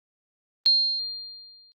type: tone with exponential decay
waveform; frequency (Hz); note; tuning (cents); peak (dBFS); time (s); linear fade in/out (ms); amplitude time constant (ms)
sine; 4200; C8; +6; -14; 0.66-1.72; 0; 230
effects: Opus 32 kbps